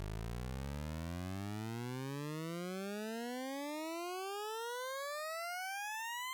20% pulse exponential sweep, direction up, 50.3 to 1046.5 Hz, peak -35 dBFS, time 0-6.33 s, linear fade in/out 0 ms, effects none

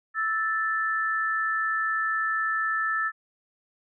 sine tone pair together, 1316 / 1760 Hz, E6 / A6, -3 / 0 cents, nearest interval perfect fourth, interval 503 cents, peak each -27 / -26 dBFS, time 0.14-3.12 s, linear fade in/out 50 ms, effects none

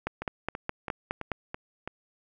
two click trains, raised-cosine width 0.5 ms, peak -19 / -14 dBFS, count 6 / 7, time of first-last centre 0.22-1.876 / 0.07-1.317 s, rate 3.02 / 4.81 Hz, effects none

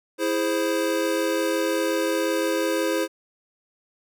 square chord, E augmented, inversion none, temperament equal, 329.6 / 415.3 / 523.3 Hz, E4 / G#4 / B#4, 0 / 0 / 0 cents, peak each -26 / -29 / -26 dBFS, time 0.18-3.08 s, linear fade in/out 50 ms, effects none

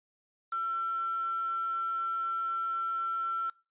sine tone with quantisation, 1348 Hz, E6, 38 cents sharp, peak -30 dBFS, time 0.52-3.5 s, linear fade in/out 5 ms, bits 7, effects noise-tail reverb RT60 0.3 s tail -23 dB re dry + resampled to 8000 Hz

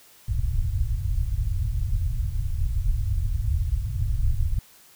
pink low-pass noise, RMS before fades -24 dBFS, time 0.28-4.59 s, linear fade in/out 5 ms, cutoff 120 Hz, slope 48 dB/octave, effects white hiss -53 dBFS RMS until 4.95 s

